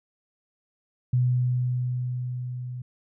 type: tone with level ramp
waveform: sine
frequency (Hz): 124.8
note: B2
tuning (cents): +19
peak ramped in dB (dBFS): -18 to -32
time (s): 1.13-2.82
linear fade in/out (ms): 5
effects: none